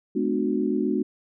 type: tone cluster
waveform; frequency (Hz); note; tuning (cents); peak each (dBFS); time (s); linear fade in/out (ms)
sine; 212.6 / 252 / 299.1 / 367.4; G#3 / B3 / D4 / F#4; +41 / +35 / +32 / -12; -27; 0.15-1.03; 10
effects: none